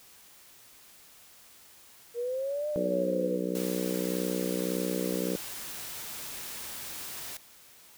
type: linear two-way sweep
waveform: sine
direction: up then down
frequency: 466.2 to 604 to 484.1 Hz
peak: -29 dBFS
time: 2.14-3.4 s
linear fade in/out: 50 ms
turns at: 2.69 s
type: harmonic tone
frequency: 61.74 Hz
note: B1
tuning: in tune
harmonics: 3 / 4 / 5 / 6 / 7 / 8 / 9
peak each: -34 / -39 / -35 / -39 / -36 / -36 / -39 dBFS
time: 2.76-5.36 s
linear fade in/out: 0 ms
type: noise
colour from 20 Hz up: white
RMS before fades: -40 dBFS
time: 3.55-7.37 s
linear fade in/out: 2 ms
effects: white hiss -55 dBFS RMS until 7.97 s